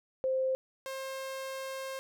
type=tone pair in turn; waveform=sine / sawtooth; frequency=523.3 / 532.4 Hz; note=C5 / C5; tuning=0 / +30 cents; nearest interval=unison; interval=30 cents; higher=second; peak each=-27 / -33 dBFS; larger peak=first; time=0.24-0.55 / 0.86-1.99 s; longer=second; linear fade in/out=0 ms; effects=none